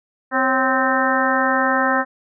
harmonic tone with a mistuned harmonic, 259.9 Hz, C4, 11 cents flat, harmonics 1 / 2 / 3 / 4 / 5 / 6 / 7, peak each -23 / -23 / -23 / -23 / -23 / -23 / -23 dBFS, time 0.31-2.05 s, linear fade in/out 50 ms, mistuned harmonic 2, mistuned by +69 cents, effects none

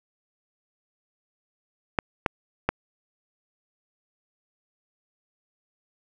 clicks, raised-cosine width 0.5 ms, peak -6 dBFS, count 3, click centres 1.988 / 2.262 / 2.69 s, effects none

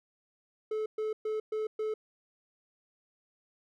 triangle tone bursts, 432.7 Hz, A4, 29 cents flat, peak -28 dBFS, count 5, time 0.71-1.94 s, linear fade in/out 5 ms, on 150 ms, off 120 ms, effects none

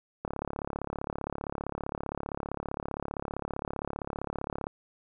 click train, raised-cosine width 1 ms, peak -19 dBFS, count 157, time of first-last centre 0.25-4.669 s, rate 35.3 Hz, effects none

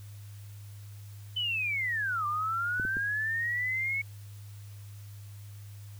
sine linear two-way sweep, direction down then up, 3048 to 1174.7 to 2218 Hz, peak -28 dBFS, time 1.36-4.02 s, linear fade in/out 10 ms, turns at 2.26 s
clicks, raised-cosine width 3 ms, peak -25 dBFS, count 3, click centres 2.798 / 2.851 / 2.969 s
effects added 102 Hz sine -43 dBFS peak until 5.99 s + white hiss -58 dBFS RMS until 5.99 s

